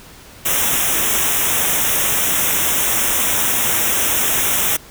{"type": "band-stop noise", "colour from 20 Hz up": "white", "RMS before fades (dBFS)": -17, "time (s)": [0.45, 4.77], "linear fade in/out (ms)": 10, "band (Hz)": [3700, 5500], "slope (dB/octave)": 96, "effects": ["pink hiss -41 dBFS RMS until 4.9 s"]}